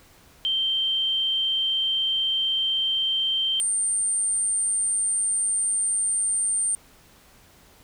sine tone pair in turn, 3136 / 8896 Hz, G7 / C#9, 0 / +5 cents, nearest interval octave + tritone, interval 1805 cents, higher second, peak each -21 dBFS, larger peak neither, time 0.45-3.6 / 3.6-6.75 s, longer neither, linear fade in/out 0 ms, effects pink hiss -54 dBFS RMS until 7.83 s

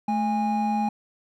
triangle tone pair together, 217.3 / 820.4 Hz, A3 / G#5, -21 / -21 cents, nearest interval octave + major seventh, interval 2300 cents, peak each -22 dBFS, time 0.08-0.89 s, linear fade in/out 5 ms, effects tanh soft clip ceiling -13 dBFS

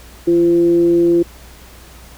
sine tone with frequency modulation, 342.2 Hz, F4, 35 cents flat, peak -9 dBFS, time 0.27-1.23 s, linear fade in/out 10 ms, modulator 174 Hz, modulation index 0.29, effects added 60 Hz sine -40 dBFS peak until 2.17 s + pink hiss -42 dBFS RMS until 2.17 s

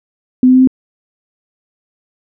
sine tone with pitch steps, 253.8 / 255.9 / 257.9 / 260 Hz, B3 / C4 / C4 / C4, +47 / -38 / -25 / -11 cents, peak -4 dBFS, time 0.43-0.674 s, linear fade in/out 2 ms, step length 61 ms, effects none

